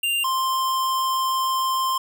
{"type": "tone pair in turn", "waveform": "square", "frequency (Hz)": [2789, 1048.9], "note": ["F7", "C6"], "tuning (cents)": [-3, 4], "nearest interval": "octave + perfect fourth", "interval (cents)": 1693, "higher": "first", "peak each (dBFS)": -21, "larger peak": "neither", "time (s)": [[0.03, 0.24], [0.24, 1.98]], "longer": "second", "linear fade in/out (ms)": 5, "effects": []}